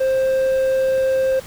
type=tone; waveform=triangle; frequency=527 Hz; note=C5; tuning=12 cents sharp; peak=-13 dBFS; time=0-1.4 s; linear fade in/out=10 ms; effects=pink hiss -39 dBFS RMS until 1.46 s